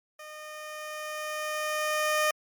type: tone with level ramp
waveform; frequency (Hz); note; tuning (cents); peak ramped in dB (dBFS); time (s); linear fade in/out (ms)
15% pulse; 611; D#5; -32; -36 to -16; 0.19-2.31; 5
effects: MP3 96 kbps